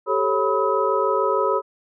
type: tone cluster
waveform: sine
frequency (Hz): 391 / 437.6 / 548 / 987 / 1277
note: G4 / A4 / C#5 / B5 / D#6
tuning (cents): -4 / -9 / -20 / -1 / +45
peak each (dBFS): -24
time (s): 0.06-1.62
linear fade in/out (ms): 50
effects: none